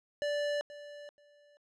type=tone with echo; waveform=square; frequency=584 Hz; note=D5; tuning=10 cents flat; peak=-31 dBFS; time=0.22-0.61 s; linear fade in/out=0 ms; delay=480 ms; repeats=2; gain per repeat=-15 dB; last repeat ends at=1.57 s; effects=low-pass 5000 Hz 12 dB/octave